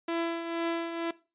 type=tone with tremolo; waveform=sawtooth; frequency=334.8 Hz; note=E4; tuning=27 cents sharp; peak=-23 dBFS; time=0.08-1.11 s; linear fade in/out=5 ms; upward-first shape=triangle; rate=2.1 Hz; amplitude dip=60%; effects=noise-tail reverb RT60 0.3 s tail -19 dB re dry + resampled to 8000 Hz